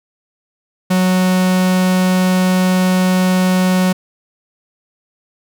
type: tone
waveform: 45% pulse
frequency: 184.4 Hz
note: F#3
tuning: 6 cents flat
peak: -11 dBFS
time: 0.9-3.93 s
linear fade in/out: 10 ms
effects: none